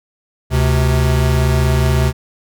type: tone pair together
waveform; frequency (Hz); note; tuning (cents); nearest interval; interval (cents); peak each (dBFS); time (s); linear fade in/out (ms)
square; 72.3 / 128.82; D2 / C3; -27 / -27; minor seventh; 1000; -15; 0.5-2.13; 50
effects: none